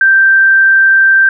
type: tone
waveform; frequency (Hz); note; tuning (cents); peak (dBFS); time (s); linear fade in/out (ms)
sine; 1568; G6; 0; -4; 0.01-1.29; 2
effects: none